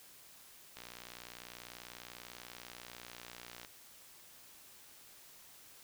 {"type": "click train", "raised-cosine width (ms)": 0.2, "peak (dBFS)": -30, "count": 174, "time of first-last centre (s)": [0.77, 3.649], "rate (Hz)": 60.1, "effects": ["white hiss -58 dBFS RMS until 5.83 s"]}